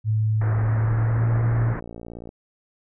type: tone with pitch glide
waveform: sine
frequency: 108.6 to 115.72 Hz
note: A2 to A#2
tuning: -22 to -12 cents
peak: -18 dBFS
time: 0.04-1.76 s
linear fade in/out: 50 ms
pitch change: +110 cents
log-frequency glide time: 0.48-1.41 s
type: low-pass noise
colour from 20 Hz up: pink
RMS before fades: -32 dBFS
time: 0.41-1.8 s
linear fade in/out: 5 ms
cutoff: 1900 Hz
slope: 48 dB/octave
type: click train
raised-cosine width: 2 ms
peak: -24 dBFS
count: 63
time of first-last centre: 1.22-2.291 s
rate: 57.9 Hz
effects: none